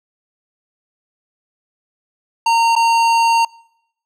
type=tone with dropouts; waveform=square; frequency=920 Hz; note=A#5; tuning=23 cents flat; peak=-12 dBFS; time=2.46-3.45 s; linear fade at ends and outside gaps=5 ms; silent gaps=2.754-2.762 s; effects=noise-tail reverb RT60 0.8 s tail -25 dB re dry + low-pass 7000 Hz 12 dB/octave